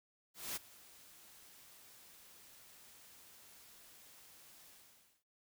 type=noise with ADSR envelope; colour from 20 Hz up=white; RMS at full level=-40 dBFS; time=0.34-5.24 s; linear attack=220 ms; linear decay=20 ms; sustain=-20 dB; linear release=550 ms; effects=none